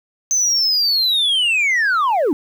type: linear sweep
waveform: sine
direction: down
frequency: 6250 to 260.4 Hz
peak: -11 dBFS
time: 0.31-2.33 s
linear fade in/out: 0 ms
effects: tanh soft clip ceiling -13 dBFS + 8-bit